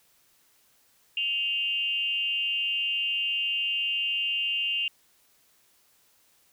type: tone with frequency modulation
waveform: sine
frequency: 2794 Hz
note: F7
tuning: in tune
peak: -25 dBFS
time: 1.17-4.88 s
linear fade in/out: 2 ms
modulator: 260 Hz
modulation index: 0.59
effects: white hiss -64 dBFS RMS until 6.52 s